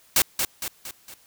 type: noise with echo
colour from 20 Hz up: white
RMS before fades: -18 dBFS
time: 0.16-0.22 s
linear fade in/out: 2 ms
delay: 230 ms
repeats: 4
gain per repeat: -6 dB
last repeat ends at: 1.14 s
effects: white hiss -57 dBFS RMS until 1.26 s